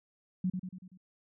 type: tone with echo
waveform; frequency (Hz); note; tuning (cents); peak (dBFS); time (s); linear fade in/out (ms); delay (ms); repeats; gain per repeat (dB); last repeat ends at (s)
sine; 184; F#3; -9; -27; 0.44-0.5; 5; 95; 5; -5; 0.975
effects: none